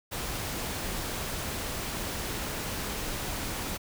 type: noise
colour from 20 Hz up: pink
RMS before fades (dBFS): -34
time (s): 0.11-3.78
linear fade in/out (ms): 20
effects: none